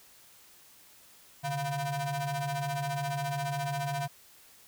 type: ring-modulated tone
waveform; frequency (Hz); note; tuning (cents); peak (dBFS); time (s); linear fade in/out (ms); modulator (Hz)
35% pulse; 277.2; C#4; 0; -26; 1.43-4.08; 20; 423
effects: white hiss -57 dBFS RMS until 4.67 s